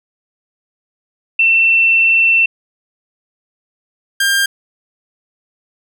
sine / sawtooth tone pair in turn, 2689 / 1598.9 Hz, E7 / G6, +34 / +34 cents, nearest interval major sixth, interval 900 cents, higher first, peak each -8 dBFS, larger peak neither, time 1.39-2.46 / 4.2-4.46 s, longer first, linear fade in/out 5 ms, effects none

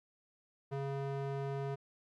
square tone with band-pass filter, 138.1 Hz, C#3, 6 cents flat, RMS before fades -38 dBFS, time 0.71-1.76 s, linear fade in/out 20 ms, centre 460 Hz, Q 0.69, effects none

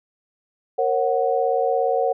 sine chord, F# major, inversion first, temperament equal with one note detuned, 466.2 / 543.3 / 740 Hz, A#4 / C#5 / F#5, 0 / -35 / 0 cents, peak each -22 dBFS, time 0.78-2.13 s, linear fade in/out 10 ms, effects none

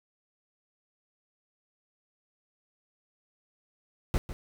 brown noise with echo, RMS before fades -25 dBFS, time 4.14-4.18 s, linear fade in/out 0 ms, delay 150 ms, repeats 1, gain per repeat -12 dB, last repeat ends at 4.33 s, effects none

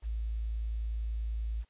sine tone with quantisation, 55.2 Hz, A1, 6 cents sharp, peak -31 dBFS, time 0.02-1.65 s, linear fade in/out 50 ms, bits 10, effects white hiss -72 dBFS RMS until 1.69 s + resampled to 8000 Hz

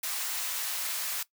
white high-pass noise, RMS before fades -33 dBFS, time 0.03-1.23 s, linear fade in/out 5 ms, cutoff 860 Hz, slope 12 dB/octave, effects noise-tail reverb RT60 0.1 s tail -18 dB re dry

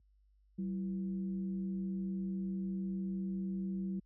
sine tone with frequency modulation, 190.5 Hz, G3, 49 cents flat, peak -34 dBFS, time 0.58-4 s, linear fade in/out 10 ms, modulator 145 Hz, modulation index 0.46, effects added 50 Hz sine -53 dBFS peak until 4.05 s + high-pass 100 Hz 12 dB/octave

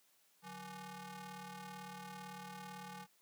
sawtooth ring-modulated tone, 330.7 Hz, E4, 6 cents sharp, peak -40 dBFS, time 0.42-3.07 s, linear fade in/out 50 ms, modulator 515 Hz, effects white hiss -72 dBFS RMS until 3.21 s + high-pass 150 Hz 12 dB/octave

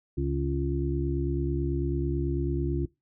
harmonic tone, 69.1 Hz, C#2, 5 cents flat, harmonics 1 / 2 / 4 / 5, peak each -30 / -30 / -34 / -31 dBFS, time 0.17-2.86 s, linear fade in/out 10 ms, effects noise-tail reverb RT60 0.2 s tail -20 dB re dry

